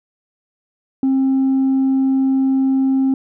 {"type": "tone with tanh clipping", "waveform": "triangle", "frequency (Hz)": 266.6, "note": "C4", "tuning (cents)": 33, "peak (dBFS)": -13, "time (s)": [1.03, 3.14], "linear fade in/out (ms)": 2, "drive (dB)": 6, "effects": []}